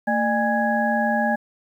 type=tone cluster; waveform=sine; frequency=225.7 / 603 / 819 / 1666 Hz; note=A3 / D5 / G#5 / G#6; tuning=+44 / +46 / -24 / +5 cents; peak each=-23 / -25 / -23 / -25 dBFS; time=0.07-1.36 s; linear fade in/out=10 ms; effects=9-bit